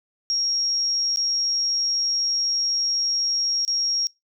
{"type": "tone with dropouts", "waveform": "sine", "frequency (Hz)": 5588, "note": "F8", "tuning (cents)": 0, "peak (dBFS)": -20, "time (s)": [0.3, 4.07], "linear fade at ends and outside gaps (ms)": 0, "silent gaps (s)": [[1.16, 1.172], [3.65, 3.678]], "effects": ["noise-tail reverb RT60 0.2 s tail -25 dB re dry"]}